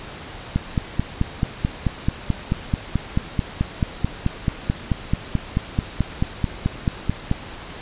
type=click train; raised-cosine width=5 ms; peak=-6 dBFS; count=32; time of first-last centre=0.56-7.314 s; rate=4.59 Hz; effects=pink hiss -36 dBFS RMS until 7.81 s + resampled to 8000 Hz